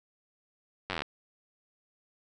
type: slowing click train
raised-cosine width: 0.3 ms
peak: -16 dBFS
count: 11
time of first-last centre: 0.9-1.02 s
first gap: 10 ms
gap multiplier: 1.04
effects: none